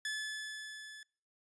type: tone with level ramp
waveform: sawtooth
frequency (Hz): 1727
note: A6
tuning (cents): -33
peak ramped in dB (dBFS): -31 to -45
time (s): 0.05-1.03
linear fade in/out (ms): 2
effects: noise-tail reverb RT60 0.5 s tail -25 dB re dry + resampled to 22050 Hz